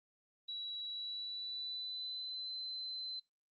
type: tone with pitch glide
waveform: sine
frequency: 3906 to 4060 Hz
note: B7 to B7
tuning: -20 to +47 cents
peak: -40 dBFS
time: 0.48-3.2 s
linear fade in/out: 10 ms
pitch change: +67 cents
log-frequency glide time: 0.87-2.53 s
effects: noise-tail reverb RT60 0.2 s tail -24 dB re dry + Opus 32 kbps